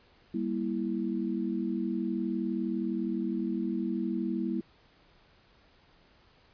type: chord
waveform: sine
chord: E diminished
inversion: first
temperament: just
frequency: 197.78 / 237.3 / 329.6 Hz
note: G3 / Bb3 / E4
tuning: +16 / +31 / 0 cents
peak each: -33 dBFS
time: 0.34-4.61 s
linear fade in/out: 5 ms
effects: pink hiss -62 dBFS RMS until 6.53 s + resampled to 11025 Hz